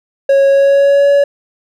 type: tone with pitch glide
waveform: triangle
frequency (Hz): 550 to 566.1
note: C#5 to C#5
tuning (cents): -14 to +36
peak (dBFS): -4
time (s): 0.29-1.24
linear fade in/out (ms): 5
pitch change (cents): +50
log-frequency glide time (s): 0.48-1.1
effects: none